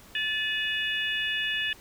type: harmonic tone with a mistuned harmonic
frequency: 580 Hz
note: D5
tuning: 22 cents flat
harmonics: 3 / 4 / 5 / 6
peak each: -30 / -33 / -31 / -35 dBFS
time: 0.15-1.73 s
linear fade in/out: 2 ms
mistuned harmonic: 4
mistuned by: +150 cents
effects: pink hiss -52 dBFS RMS until 1.8 s